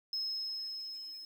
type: tone with level ramp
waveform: sine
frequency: 5170 Hz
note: E8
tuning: 34 cents flat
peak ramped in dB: -31 to -44 dBFS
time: 0.13-1.25 s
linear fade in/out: 2 ms
effects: tanh soft clip ceiling -30 dBFS + 10-bit